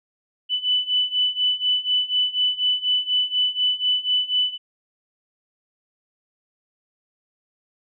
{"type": "beating tone pair", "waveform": "sine", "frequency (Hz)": [2988, 2992.1], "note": ["F#7", "F#7"], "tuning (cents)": [16, 19], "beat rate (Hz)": 4.1, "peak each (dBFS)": [-23, -21], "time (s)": [0.49, 4.58], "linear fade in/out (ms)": 50, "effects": []}